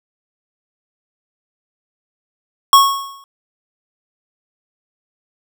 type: tone with exponential decay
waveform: square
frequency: 1101 Hz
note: C#6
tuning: 12 cents flat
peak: -3 dBFS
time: 2.73-3.24 s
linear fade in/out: 1 ms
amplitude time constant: 110 ms
effects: none